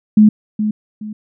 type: tone with echo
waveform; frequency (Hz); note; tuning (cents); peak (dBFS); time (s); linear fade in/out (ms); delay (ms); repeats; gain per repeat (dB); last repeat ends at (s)
sine; 212.9; G#3; +43; -4; 0.17-0.29; 5; 420; 2; -10; 1.13
effects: none